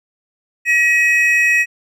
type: tone pair together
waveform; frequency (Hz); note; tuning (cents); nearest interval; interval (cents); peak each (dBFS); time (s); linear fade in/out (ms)
triangle; 1911.4 / 2538; A#6 / D#7; +43 / +34; perfect fourth; 491; -12; 0.65-1.66; 50
effects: none